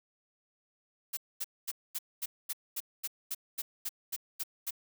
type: noise bursts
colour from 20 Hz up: blue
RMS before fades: -35 dBFS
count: 14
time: 1.13-4.708 s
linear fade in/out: 10 ms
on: 42 ms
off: 230 ms
effects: none